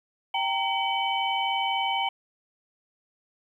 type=tone cluster; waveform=sine; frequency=782 / 922 / 2276 / 3033 Hz; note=G5 / A#5 / C#7 / F#7; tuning=-4 / -19 / +45 / +42 cents; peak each=-28 / -29 / -32 / -30 dBFS; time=0.34-2.09 s; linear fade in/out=5 ms; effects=10-bit